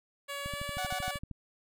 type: tone with pitch glide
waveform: 10% pulse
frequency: 565 to 573.9 Hz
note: C#5 to D5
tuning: +33 to -40 cents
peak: -28 dBFS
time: 0.28-1.19 s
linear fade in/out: 20 ms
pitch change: +27 cents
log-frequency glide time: 0.45-0.52 s
type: click train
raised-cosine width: 5 ms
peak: -28 dBFS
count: 12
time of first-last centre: 0.46-1.313 s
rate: 12.9 Hz
type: tone bursts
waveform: sawtooth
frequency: 740 Hz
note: F#5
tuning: in tune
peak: -30 dBFS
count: 3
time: 0.78-1.11 s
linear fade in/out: 2 ms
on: 86 ms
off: 36 ms
effects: none